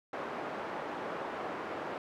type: band-pass noise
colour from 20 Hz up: pink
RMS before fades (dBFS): -39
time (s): 0.13-1.98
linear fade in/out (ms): 2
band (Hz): 380 to 1300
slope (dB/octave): 12
effects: none